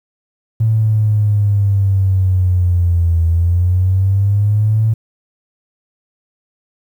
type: linear two-way sweep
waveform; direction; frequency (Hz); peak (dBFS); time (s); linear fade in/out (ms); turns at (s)
triangle; down then up; 112 to 82.41 to 112; -6; 0.6-4.94; 10; 3.26
effects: tanh soft clip ceiling -8 dBFS + 8-bit